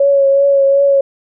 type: tone with vibrato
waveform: sine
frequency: 554.4 Hz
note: C#5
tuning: in tune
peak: -7 dBFS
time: 0-1.01 s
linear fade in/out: 5 ms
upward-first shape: triangle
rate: 2.7 Hz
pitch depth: 26 cents each way
effects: none